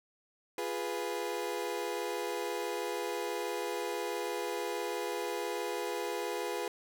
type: chord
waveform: 30% pulse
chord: F diminished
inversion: none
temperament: equal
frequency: 349.2 / 415.3 / 493.9 Hz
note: F4 / Ab4 / Cb5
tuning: 0 / 0 / 0 cents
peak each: -37 / -35 / -35 dBFS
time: 0.58-6.68 s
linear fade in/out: 2 ms
effects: none

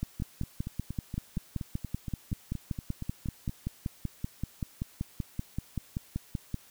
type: two click trains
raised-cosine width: 5 ms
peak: -23 / -19 dBFS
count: 15 / 35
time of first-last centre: 0.2-3.494 / 0.03-6.543 s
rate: 4.25 / 5.22 Hz
effects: white hiss -57 dBFS RMS until 6.7 s

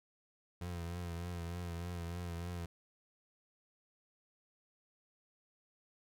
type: tone with vibrato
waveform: 30% pulse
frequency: 86.4 Hz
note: F2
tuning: 18 cents flat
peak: -37 dBFS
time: 0.61-2.66 s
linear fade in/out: 5 ms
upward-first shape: triangle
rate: 3.3 Hz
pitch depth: 56 cents each way
effects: none

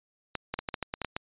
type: clicks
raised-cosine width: 0.3 ms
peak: -15 dBFS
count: 10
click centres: 0.353 / 0.54 / 0.59 / 0.688 / 0.742 / 0.827 / 0.939 / 1.017 / 1.047 / 1.165 s
effects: resampled to 8000 Hz

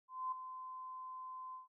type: tone with ADSR envelope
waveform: sine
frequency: 1030 Hz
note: C6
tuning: 28 cents flat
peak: -35 dBFS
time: 0.08-1.68 s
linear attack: 240 ms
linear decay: 6 ms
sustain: -10 dB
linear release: 140 ms
effects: none

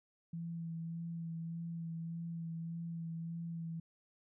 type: tone with vibrato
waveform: sine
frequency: 166.3 Hz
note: E3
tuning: 16 cents sharp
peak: -39 dBFS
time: 0.33-3.8 s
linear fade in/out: 5 ms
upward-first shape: sine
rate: 1.7 Hz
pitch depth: 19 cents each way
effects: none

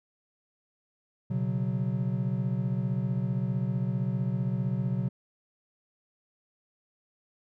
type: chord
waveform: triangle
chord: B suspended second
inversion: none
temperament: just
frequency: 123.47 / 138.9 / 185.21 Hz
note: B2 / C#3 / F#3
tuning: 0 / +4 / +2 cents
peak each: -28 / -30 / -29 dBFS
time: 1.3-5.09 s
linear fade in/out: 10 ms
effects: none

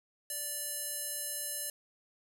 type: tone with band-pass filter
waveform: square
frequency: 584 Hz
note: D5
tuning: 10 cents flat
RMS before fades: -38 dBFS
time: 0.3-1.7 s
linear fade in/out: 2 ms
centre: 11000 Hz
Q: 2.3
effects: none

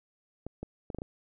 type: clicks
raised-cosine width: 2 ms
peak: -24 dBFS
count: 6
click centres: 0.466 / 0.63 / 0.902 / 0.947 / 0.986 / 1.019 s
effects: none

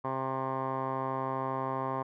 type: tone with low-pass filter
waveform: 10% pulse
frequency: 132.5 Hz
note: C3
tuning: 22 cents sharp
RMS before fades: -33 dBFS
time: 0.04-2.03 s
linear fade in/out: 10 ms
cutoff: 1100 Hz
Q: 7.7
effects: none

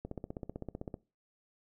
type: click train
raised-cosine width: 2 ms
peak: -26 dBFS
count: 15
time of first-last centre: 0.05-0.942 s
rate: 15.7 Hz
effects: noise-tail reverb RT60 0.3 s tail -21 dB re dry

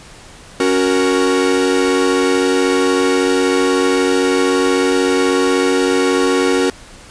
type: chord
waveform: 45% pulse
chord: F# major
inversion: second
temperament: equal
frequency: 277.2 / 370 / 466.2 Hz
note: C#4 / F#4 / A#4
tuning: 0 / 0 / 0 cents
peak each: -17 / -16 / -17 dBFS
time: 0.6-6.7 s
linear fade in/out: 2 ms
effects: pink hiss -39 dBFS RMS until 7.1 s + resampled to 22050 Hz

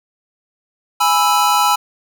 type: chord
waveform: square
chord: E major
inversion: first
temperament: equal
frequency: 830.6 / 987.8 / 1318.5 Hz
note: G#5 / B5 / E6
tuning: 0 / 0 / 0 cents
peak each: -17 dBFS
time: 1-1.76 s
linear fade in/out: 10 ms
effects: none

